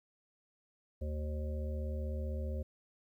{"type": "harmonic tone", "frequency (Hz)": 75.6, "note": "D#2", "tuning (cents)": -49, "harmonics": [1, 3, 5, 7, 8], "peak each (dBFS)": [-35, -46, -50, -46, -52], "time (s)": [1.01, 2.63], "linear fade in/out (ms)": 10, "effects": ["12-bit"]}